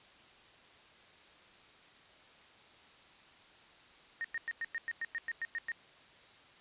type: tone bursts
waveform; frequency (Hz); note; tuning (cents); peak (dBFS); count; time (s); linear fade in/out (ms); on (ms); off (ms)
sine; 1850; A#6; -14; -34; 12; 4.21-5.718; 0; 34; 100
effects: white hiss -59 dBFS RMS until 6.6 s + resampled to 8000 Hz